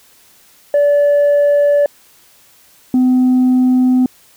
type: tone pair in turn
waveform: sine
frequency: 578 / 254 Hz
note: D5 / B3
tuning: -28 / +49 cents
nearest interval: octave + major second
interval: 1423 cents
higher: first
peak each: -6 dBFS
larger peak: neither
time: 0.74-1.86 / 2.94-4.06 s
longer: neither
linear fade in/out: 2 ms
effects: tanh soft clip ceiling -7 dBFS + white hiss -48 dBFS RMS until 4.36 s